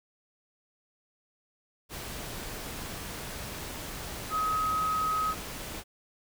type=tone in noise; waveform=sine; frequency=1268 Hz; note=D#6; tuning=32 cents sharp; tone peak=-26 dBFS; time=4.3-5.35 s; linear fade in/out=50 ms; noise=pink; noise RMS=-39 dBFS; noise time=1.89-5.84 s; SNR=+10 dB; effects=none